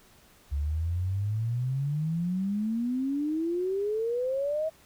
sine exponential sweep, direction up, 69 to 646 Hz, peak -26 dBFS, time 0.51-4.7 s, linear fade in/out 20 ms, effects pink hiss -58 dBFS RMS until 4.85 s

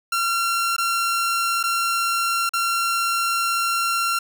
sawtooth tone with dropouts, 1369 Hz, F6, 35 cents flat, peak -16 dBFS, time 0.12-4.19 s, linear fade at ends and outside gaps 5 ms, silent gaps 0.765-0.781 / 1.63-1.637 / 2.493-2.535 s, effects none

